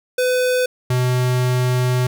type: tone pair in turn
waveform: square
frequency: 503 / 125.75 Hz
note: B4 / B2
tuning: +32 / +32 cents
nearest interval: 2 octaves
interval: 2400 cents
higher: first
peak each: -16 dBFS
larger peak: neither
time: 0.18-0.66 / 0.9-2.07 s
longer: second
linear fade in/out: 5 ms
effects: none